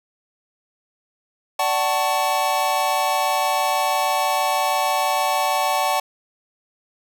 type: chord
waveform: square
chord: D major seventh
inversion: none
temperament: equal with one note detuned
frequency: 587.3 / 753.8 / 880 / 1108.7 Hz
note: D5 / F#5 / A5 / C#6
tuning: 0 / +32 / 0 / 0 cents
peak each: -27 / -23 / -24 / -26 dBFS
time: 1.59-6 s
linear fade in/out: 5 ms
effects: none